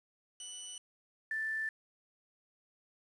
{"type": "tone pair in turn", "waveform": ["10% pulse", "sine"], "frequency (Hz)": [2969, 1765.4], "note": ["F#7", "A6"], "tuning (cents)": [5, 5], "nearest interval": "major sixth", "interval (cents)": 900, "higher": "first", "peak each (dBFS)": [-34, -33], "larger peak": "second", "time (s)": [[0.4, 0.78], [1.31, 1.69]], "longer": "neither", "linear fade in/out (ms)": 2, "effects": ["resampled to 24000 Hz", "10-bit"]}